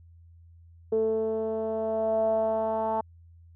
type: tone with low-pass filter sweep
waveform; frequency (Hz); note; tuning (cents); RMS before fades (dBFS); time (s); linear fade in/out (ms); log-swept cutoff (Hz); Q
10% pulse; 220.8; A3; +6; -27; 0.92-3.01; 5; 450 to 830; 6.7
effects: added 84 Hz sine -50 dBFS peak until 3.55 s